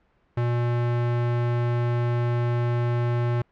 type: tone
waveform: square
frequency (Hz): 120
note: B2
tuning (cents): -49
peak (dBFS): -22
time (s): 0.37-3.42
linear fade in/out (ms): 5
effects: pink hiss -65 dBFS RMS until 3.51 s + low-pass 2000 Hz 12 dB/octave